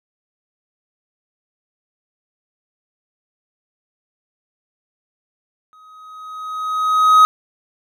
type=tone with exponential growth; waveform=triangle; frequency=1262 Hz; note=D#6; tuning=24 cents sharp; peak=-3 dBFS; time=5.73-7.25 s; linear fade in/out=0 ms; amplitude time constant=330 ms; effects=none